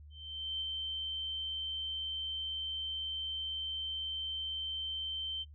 sine tone with ADSR envelope, 3109 Hz, G7, 15 cents flat, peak -33 dBFS, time 0.1-5.45 s, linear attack 510 ms, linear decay 18 ms, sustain -2 dB, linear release 34 ms, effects noise-tail reverb RT60 0.1 s tail -20 dB re dry + added 74 Hz sine -50 dBFS peak until 5.54 s

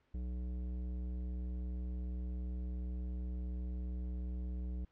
sine tone with tanh clipping, 61.4 Hz, B1, 9 cents flat, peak -39 dBFS, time 0.14-4.85 s, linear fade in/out 5 ms, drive 13 dB, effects pink hiss -75 dBFS RMS until 4.91 s + low-pass 3000 Hz 12 dB/octave

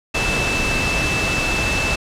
sine tone in noise, 2637 Hz, E7, in tune, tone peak -21 dBFS, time 0.14-1.96 s, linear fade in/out 10 ms, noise pink, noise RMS -21 dBFS, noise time 0.14-1.96 s, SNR -3 dB, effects low-pass 7000 Hz 12 dB/octave

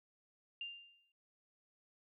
sine tone with exponential decay, 2794 Hz, F7, in tune, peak -39 dBFS, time 0.61-1.12 s, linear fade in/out 2 ms, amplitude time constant 110 ms, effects none

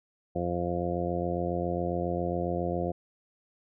harmonic tone, 87.31 Hz, F2, in tune, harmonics 1 / 2 / 3 / 4 / 5 / 6 / 7 / 8, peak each -36 / -34 / -40 / -34 / -39 / -34 / -40 / -35 dBFS, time 0.35-2.92 s, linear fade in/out 10 ms, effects none

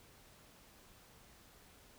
silence, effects pink hiss -62 dBFS RMS until 1.98 s

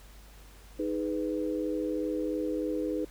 sine chord, G# minor, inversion second, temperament just, 311.5 / 415.3 / 498.4 Hz, D#4 / G#4 / B4, +2 / 0 / +16 cents, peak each -31 / -35 / -34 dBFS, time 0.79-3.05 s, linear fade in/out 5 ms, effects added 50 Hz sine -50 dBFS peak until 3.1 s + pink hiss -56 dBFS RMS until 3.1 s

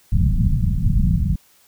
pink low-pass noise, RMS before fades -17 dBFS, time 0.12-1.36 s, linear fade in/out 5 ms, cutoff 200 Hz, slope 48 dB/octave, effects white hiss -55 dBFS RMS until 1.67 s

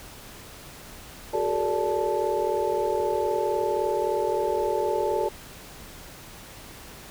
sine tone cluster, 371.1 / 414.9 / 454.3 / 580 / 875 Hz, F#4 / G#4 / A#4 / D5 / A5, +5 / -2 / -45 / -22 / -10 cents, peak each -29 dBFS, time 1.33-5.29 s, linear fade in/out 10 ms, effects pink hiss -44 dBFS RMS until 7.1 s

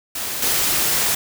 white noise with level steps, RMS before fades -26 / -19 dBFS, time 0.15-1.15 s, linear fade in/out 5 ms, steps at 0.42 s, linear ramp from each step 5 ms, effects none

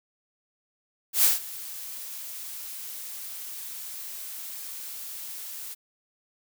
blue noise with ADSR envelope, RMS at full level -18 dBFS, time 1.13-5.75 s, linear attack 110 ms, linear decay 150 ms, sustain -20 dB, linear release 21 ms, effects none

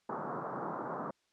white band-pass noise, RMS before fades -39 dBFS, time 0.09-1.11 s, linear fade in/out 5 ms, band 130 to 1300 Hz, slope 48 dB/octave, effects white hiss -75 dBFS RMS until 1.32 s + low-pass 6000 Hz 12 dB/octave

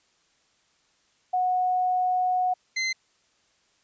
sine / sawtooth tone pair in turn, 733 / 2066 Hz, F#5 / C7, -16 / -22 cents, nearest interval octave + tritone, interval 1794 cents, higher second, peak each -21 dBFS, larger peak neither, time 1.33-2.54 / 2.76-2.93 s, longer first, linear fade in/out 10 ms, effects white hiss -66 dBFS RMS until 3.83 s + resampled to 16000 Hz

